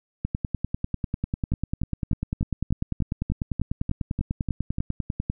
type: two click trains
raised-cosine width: 5 ms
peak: -13 / -14 dBFS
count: 52 / 12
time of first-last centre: 0.25-5.3 / 1.52-4.784 s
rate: 10.1 / 3.37 Hz
effects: none